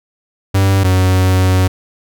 45% pulse tone pair in turn, 97 / 93.03 Hz, G2 / F#2, -18 / +10 cents, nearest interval minor second, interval 72 cents, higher first, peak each -9 dBFS, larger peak neither, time 0.54-0.84 / 0.84-1.68 s, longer second, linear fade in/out 10 ms, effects none

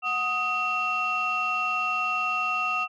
sine tone cluster, 737 / 1252 / 2718 Hz, F#5 / D#6 / F7, -7 / +10 / -48 cents, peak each -32 / -26 / -26 dBFS, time 0.02-2.88 s, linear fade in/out 50 ms, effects tanh soft clip ceiling -18 dBFS

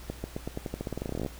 accelerating click train, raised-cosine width 2 ms, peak -19 dBFS, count 22, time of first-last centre 0.1-1.263 s, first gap 140 ms, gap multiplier 0.89, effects added 60 Hz sine -45 dBFS peak until 1.39 s + pink hiss -49 dBFS RMS until 1.39 s

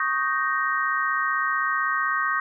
sine chord, Eb dominant seventh, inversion third, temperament equal with one note detuned, 1108.7 / 1244.5 / 1555.4 / 1864.7 Hz, Db6 / Eb6 / G6 / Bb6, 0 / 0 / -14 / 0 cents, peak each -27 dBFS, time 0-2.4 s, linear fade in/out 2 ms, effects none

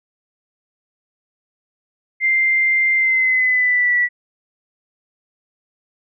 sine tone with pitch glide, 2093 to 1952.8 Hz, C7 to B6, 0 to -20 cents, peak -13 dBFS, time 2.2-4.09 s, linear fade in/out 50 ms, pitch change -120 cents, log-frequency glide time 2.95-3.96 s, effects none

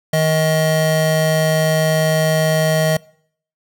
square tone pair together, 157.75 / 631 Hz, D#3 / D#5, +24 / +24 cents, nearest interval 2 octaves, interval 2400 cents, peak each -17 dBFS, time 0.13-2.97 s, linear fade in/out 5 ms, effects noise-tail reverb RT60 0.6 s tail -24 dB re dry

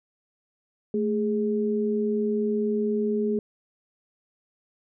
sine tone pair together, 218.9 / 415.3 Hz, A3 / G#4, -9 / 0 cents, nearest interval major seventh, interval 1109 cents, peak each -25 dBFS, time 0.94-3.39 s, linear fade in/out 2 ms, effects none

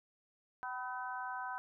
harmonic tone with a mistuned harmonic, 254.1 Hz, B3, 49 cents sharp, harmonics 3 / 4 / 5 / 6, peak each -44 / -42 / -48 / -44 dBFS, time 0.63-1.58 s, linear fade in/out 0 ms, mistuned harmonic 4, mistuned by -37 cents, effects none

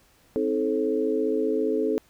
sine tone cluster, 262.1 / 317.1 / 434.5 / 535 Hz, C4 / D#4 / A4 / C5, +3 / +33 / -22 / +38 cents, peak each -29 / -28 / -24 / -33 dBFS, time 0.36-1.98 s, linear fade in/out 0 ms, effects pink hiss -60 dBFS RMS until 2.09 s

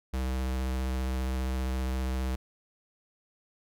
square tone with vibrato, 64.6 Hz, C2, 21 cents flat, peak -29 dBFS, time 0.13-2.36 s, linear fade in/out 10 ms, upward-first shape sine, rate 15 Hz, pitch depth 17 cents each way, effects none

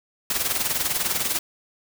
white noise with tremolo, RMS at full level -22 dBFS, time 0.3-1.39 s, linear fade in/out 2 ms, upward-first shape sine, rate 20 Hz, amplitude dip 65%, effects none

